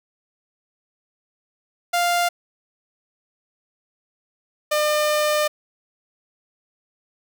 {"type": "tone pair in turn", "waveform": "sawtooth", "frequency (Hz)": [698.5, 602.4], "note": ["F5", "D5"], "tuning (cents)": [0, 44], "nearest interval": "minor third", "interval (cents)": 256, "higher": "first", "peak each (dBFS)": -14, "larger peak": "neither", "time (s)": [[1.93, 2.29], [4.71, 5.48]], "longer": "second", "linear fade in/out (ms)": 10, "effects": []}